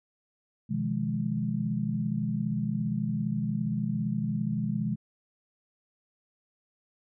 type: chord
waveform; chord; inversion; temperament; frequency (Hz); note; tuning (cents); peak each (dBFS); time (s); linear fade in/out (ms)
sine; F half-diminished seventh; second; just; 125.72 / 157.15 / 174.61 / 209.5; Cb3 / Eb3 / F3 / Ab3; +31 / +18 / 0 / +15; -33 / -33 / -35 / -30; 0.69-4.96; 20
effects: none